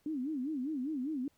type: tone with vibrato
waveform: sine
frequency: 281.1 Hz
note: C#4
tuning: 24 cents sharp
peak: -33 dBFS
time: 0.06-1.28 s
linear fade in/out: 2 ms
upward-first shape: sine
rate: 5 Hz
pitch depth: 220 cents each way
effects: pink hiss -72 dBFS RMS until 1.37 s